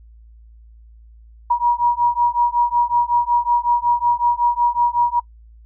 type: beating tone pair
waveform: sine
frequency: 955 / 960.4 Hz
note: A#5 / B5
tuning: +42 / -49 cents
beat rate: 5.4 Hz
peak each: -17 dBFS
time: 1.5-5.2 s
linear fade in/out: 10 ms
effects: noise-tail reverb RT60 0.1 s tail -24 dB re dry + added 56 Hz sine -42 dBFS peak until 5.65 s